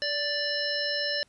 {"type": "harmonic tone with a mistuned harmonic", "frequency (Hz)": 587.3, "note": "D5", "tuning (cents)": 0, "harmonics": [1, 3, 5, 7, 9], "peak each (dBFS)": [-33, -32, -37, -34, -31], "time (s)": [0.02, 1.23], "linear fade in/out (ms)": 0, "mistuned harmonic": 1, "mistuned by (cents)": -21, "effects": ["pink hiss -65 dBFS RMS until 1.28 s", "resampled to 24000 Hz"]}